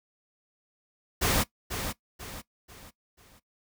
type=noise with echo; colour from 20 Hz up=pink; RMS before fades=-25 dBFS; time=1.21-1.44 s; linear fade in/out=20 ms; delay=490 ms; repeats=4; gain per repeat=-8 dB; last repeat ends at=3.4 s; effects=noise-tail reverb RT60 0.1 s tail -18 dB re dry